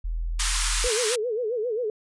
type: tone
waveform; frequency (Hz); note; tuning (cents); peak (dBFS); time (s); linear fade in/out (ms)
sine; 41.2; E1; 0; -25; 0.04-0.88; 10
type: band-pass noise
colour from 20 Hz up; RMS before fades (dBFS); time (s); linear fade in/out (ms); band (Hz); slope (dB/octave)
white; -27; 0.39-1.16; 10; 920 to 10000; 48
type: tone with vibrato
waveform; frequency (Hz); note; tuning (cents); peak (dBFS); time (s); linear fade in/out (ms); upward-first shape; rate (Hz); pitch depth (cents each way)
sine; 460; A#4; -23; -24; 0.84-1.9; 2; sine; 7.5; 160
effects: resampled to 24000 Hz